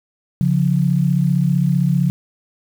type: tone pair together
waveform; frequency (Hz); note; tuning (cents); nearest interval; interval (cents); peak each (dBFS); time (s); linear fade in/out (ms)
sine; 140.66 / 176.1; C#3 / F3; +26 / +15; major third; 389; -16; 0.41-2.1; 0
effects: 7-bit